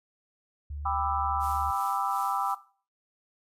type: tone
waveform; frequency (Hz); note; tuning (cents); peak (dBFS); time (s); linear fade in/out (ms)
sine; 72.7; D2; -17; -34; 0.7-1.71; 5
type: chord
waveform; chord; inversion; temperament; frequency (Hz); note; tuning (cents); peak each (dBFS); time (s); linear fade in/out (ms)
sine; E minor seventh; first; just; 791.1 / 988.9 / 1186.7 / 1318.5; G5 / B5 / D6 / E6; +16 / +2 / +18 / 0; -30 / -32 / -31 / -33; 0.85-2.55; 10
type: noise with tremolo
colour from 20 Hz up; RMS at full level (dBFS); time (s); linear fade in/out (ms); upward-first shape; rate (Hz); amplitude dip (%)
blue; -44; 1.39-2.56; 50; sine; 2.7; 50
effects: noise-tail reverb RT60 0.4 s tail -17 dB re dry + resampled to 32000 Hz